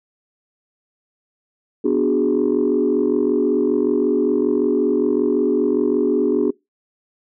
sine chord, G# half-diminished seventh, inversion first, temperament equal, 246.9 / 293.7 / 370 / 415.3 Hz, B3 / D4 / F#4 / G#4, 0 / 0 / 0 / 0 cents, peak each -21 / -19 / -19 / -19 dBFS, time 1.84-6.51 s, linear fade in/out 10 ms, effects noise-tail reverb RT60 0.2 s tail -24 dB re dry + tanh soft clip ceiling -8 dBFS

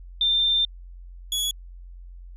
sine / sawtooth tone pair in turn, 3588 / 3373 Hz, A7 / G#7, +33 / +26 cents, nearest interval minor second, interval 107 cents, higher first, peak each -18 / -20 dBFS, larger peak first, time 0.21-0.65 / 1.32-1.51 s, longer first, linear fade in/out 2 ms, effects added 44 Hz sine -39 dBFS peak until 2.36 s + resampled to 32000 Hz

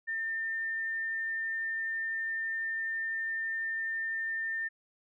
sine tone, 1803 Hz, A6, 42 cents sharp, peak -31 dBFS, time 0.07-4.69 s, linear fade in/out 20 ms, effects none

